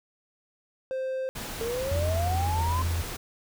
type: tone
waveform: triangle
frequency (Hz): 523.3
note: C5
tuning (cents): 0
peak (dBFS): -26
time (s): 0.91-1.29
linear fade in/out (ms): 0
type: noise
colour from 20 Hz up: pink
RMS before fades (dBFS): -36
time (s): 1.35-3.17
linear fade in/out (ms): 10
type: exponential sweep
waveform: sine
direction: up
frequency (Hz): 449.6 to 1046.5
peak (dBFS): -28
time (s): 1.61-2.82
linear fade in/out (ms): 0
type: tone with pitch glide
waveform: sine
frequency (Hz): 85.8 to 83.55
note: F2 to E2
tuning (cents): -30 to +24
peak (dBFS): -25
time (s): 1.91-3.02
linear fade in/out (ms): 5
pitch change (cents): -46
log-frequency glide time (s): 2.51-2.59
effects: none